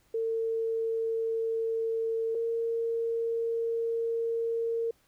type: tone pair in turn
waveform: sine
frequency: 452 / 459.6 Hz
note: A4 / A#4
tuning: +47 / -25 cents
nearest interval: unison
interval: 28 cents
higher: second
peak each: -27 dBFS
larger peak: neither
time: 0.14-2.35 / 2.35-4.91 s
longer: second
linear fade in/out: 5 ms
effects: pink hiss -67 dBFS RMS until 5.07 s